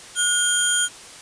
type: tone cluster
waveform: sine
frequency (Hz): 1447 / 3197 / 6750 / 9080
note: F#6 / G7 / G#8 / C#9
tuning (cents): -39 / +33 / +27 / +41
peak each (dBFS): -23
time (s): 0.15-0.89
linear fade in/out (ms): 50
effects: white hiss -41 dBFS RMS until 1.21 s + resampled to 22050 Hz